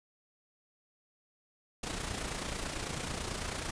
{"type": "noise with amplitude modulation", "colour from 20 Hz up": "pink", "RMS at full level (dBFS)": -35, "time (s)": [1.83, 3.71], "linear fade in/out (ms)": 5, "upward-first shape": "sine", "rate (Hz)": 29.1, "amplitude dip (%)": 55, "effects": ["resampled to 22050 Hz"]}